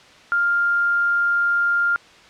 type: tone with quantisation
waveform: sine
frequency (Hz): 1400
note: F6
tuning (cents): +4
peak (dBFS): -16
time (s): 0.32-1.96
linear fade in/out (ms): 0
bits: 7
effects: white hiss -47 dBFS RMS until 2.29 s + low-pass 4000 Hz 12 dB/octave